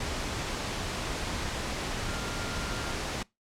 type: tone in noise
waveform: sine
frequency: 1396.9 Hz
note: F6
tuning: in tune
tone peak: -42 dBFS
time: 2.06-2.94 s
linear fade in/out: 5 ms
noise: pink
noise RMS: -33 dBFS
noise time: 0-3.23 s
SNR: -12 dB
effects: noise-tail reverb RT60 0.2 s tail -23 dB re dry + low-pass 7000 Hz 12 dB/octave